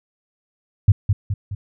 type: tone with echo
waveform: sine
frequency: 100 Hz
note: G2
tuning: 35 cents sharp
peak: -6 dBFS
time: 0.88-0.92 s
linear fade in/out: 5 ms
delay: 210 ms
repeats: 3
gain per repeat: -6 dB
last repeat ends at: 1.55 s
effects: none